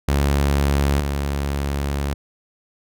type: tone pair in turn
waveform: sawtooth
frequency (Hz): 70.5 / 70.5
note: C#2 / C#2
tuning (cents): +30 / +30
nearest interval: unison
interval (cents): 0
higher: neither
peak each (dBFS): -12 / -17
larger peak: first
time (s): 0.08-1 / 1-2.14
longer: second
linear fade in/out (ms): 5
effects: none